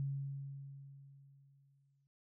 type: tone with exponential decay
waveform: sine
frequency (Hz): 138.4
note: C#3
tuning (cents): -2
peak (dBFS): -34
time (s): 0-2.07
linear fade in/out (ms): 0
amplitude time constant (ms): 450
effects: none